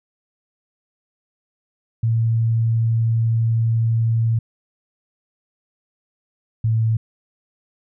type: tone pair in turn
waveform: sine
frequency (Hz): 114 / 112.04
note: A#2 / A2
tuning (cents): -38 / +32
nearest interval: unison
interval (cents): 30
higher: first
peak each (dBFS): -15 / -15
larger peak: neither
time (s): 2.03-4.39 / 6.64-6.97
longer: first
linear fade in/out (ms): 5
effects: none